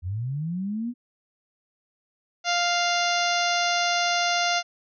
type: linear sweep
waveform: sine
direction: up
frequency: 82.41 to 248 Hz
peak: -26 dBFS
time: 0.02-0.94 s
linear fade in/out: 50 ms
type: harmonic tone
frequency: 698.5 Hz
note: F5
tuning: in tune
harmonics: 1 / 2 / 3 / 4 / 5 / 6 / 7 / 8 / 9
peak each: -25 / -28 / -30 / -31 / -32 / -33 / -33 / -34 / -35 dBFS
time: 2.44-4.63 s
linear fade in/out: 50 ms
effects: none